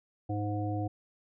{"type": "harmonic tone", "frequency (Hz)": 103.83, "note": "G#2", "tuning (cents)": 0, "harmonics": [1, 3, 5, 7], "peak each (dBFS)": [-32, -35, -42, -38], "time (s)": [0.29, 0.88], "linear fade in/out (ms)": 10, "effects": []}